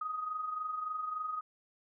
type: tone with amplitude modulation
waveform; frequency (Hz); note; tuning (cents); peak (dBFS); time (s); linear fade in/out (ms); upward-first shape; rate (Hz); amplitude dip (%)
sine; 1251; D#6; +9; -32; 0.01-1.41; 5; sine; 23.5; 55
effects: none